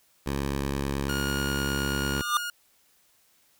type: tone with vibrato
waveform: 10% pulse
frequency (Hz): 69.3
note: C#2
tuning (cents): 0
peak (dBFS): -19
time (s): 0.26-2.22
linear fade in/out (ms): 5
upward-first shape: sine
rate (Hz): 10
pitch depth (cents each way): 15
type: tone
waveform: sawtooth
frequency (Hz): 1430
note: F6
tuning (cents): +41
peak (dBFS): -27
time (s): 1.09-2.5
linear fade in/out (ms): 2
type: tone with exponential growth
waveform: square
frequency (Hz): 1201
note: D6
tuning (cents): +38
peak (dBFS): -19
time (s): 2.11-2.37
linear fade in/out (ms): 1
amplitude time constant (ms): 55
effects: white hiss -64 dBFS RMS until 3.59 s